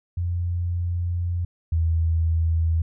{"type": "tone pair in turn", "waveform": "sine", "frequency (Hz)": [87.31, 81.83], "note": ["F2", "E2"], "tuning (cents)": [0, -12], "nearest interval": "minor second", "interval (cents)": 112, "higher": "first", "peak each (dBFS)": [-22, -18], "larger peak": "second", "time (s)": [[0.17, 1.45], [1.72, 2.82]], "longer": "first", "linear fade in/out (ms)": 5, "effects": []}